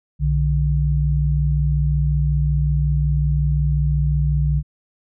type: tone pair together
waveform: sine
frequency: 62.02 / 147.5 Hz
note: B1 / D3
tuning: +8 / +8 cents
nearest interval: octave + minor third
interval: 1500 cents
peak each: -18 dBFS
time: 0.19-4.63 s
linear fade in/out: 50 ms
effects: none